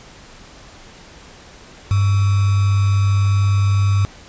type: tone with sample-and-hold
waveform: sine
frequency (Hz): 99.4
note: G2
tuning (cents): +25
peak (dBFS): -12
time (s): 1.91-4.05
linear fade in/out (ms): 0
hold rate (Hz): 1225
effects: pink hiss -42 dBFS RMS until 4.28 s + resampled to 16000 Hz